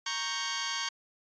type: chord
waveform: 10% pulse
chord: G diminished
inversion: first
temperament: equal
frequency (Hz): 932.3 / 1108.7 / 1568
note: Bb5 / Db6 / G6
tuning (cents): 0 / 0 / 0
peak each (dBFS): -29 / -26 / -26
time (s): 0.06-0.89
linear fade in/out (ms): 5
effects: resampled to 16000 Hz